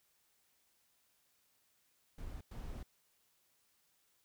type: noise bursts at uneven times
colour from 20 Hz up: brown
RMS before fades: -45 dBFS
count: 2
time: 2.18-2.41 / 2.51-2.83 s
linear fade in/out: 5 ms
effects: white hiss -75 dBFS RMS until 4.24 s